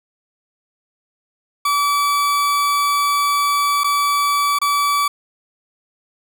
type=tone with dropouts; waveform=40% pulse; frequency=1150 Hz; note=D6; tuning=37 cents flat; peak=-14 dBFS; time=1.65-5.08 s; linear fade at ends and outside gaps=5 ms; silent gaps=3.836-3.842 / 4.588-4.615 s; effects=none